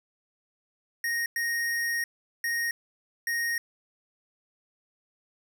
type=tone bursts at uneven times; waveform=square; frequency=1864.7 Hz; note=A#6; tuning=in tune; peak=-27 dBFS; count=4; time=1.04-1.26 / 1.36-2.04 / 2.44-2.71 / 3.27-3.58 s; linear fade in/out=2 ms; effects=none